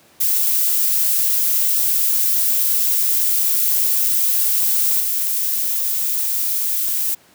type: noise with level steps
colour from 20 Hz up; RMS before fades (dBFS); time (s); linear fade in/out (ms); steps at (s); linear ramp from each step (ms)
violet; -17 / -20; 0.2-7.15; 10; 5; 2
effects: pink hiss -51 dBFS RMS until 7.34 s + high-pass 150 Hz 12 dB/octave